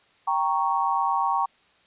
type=chord; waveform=sine; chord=G diminished; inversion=none; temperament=equal; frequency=784 / 932.3 / 1108.7 Hz; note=G5 / Bb5 / Db6; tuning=0 / 0 / 0 cents; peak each=-26 / -25 / -25 dBFS; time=0.27-1.46 s; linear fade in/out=10 ms; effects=white hiss -60 dBFS RMS until 1.86 s + resampled to 8000 Hz